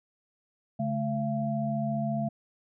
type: tone cluster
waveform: sine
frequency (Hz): 140.5 / 215.1 / 681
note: C#3 / A3 / F5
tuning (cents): +24 / -39 / -44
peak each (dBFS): -32 / -30 / -32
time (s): 0.79-2.29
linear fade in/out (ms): 10
effects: none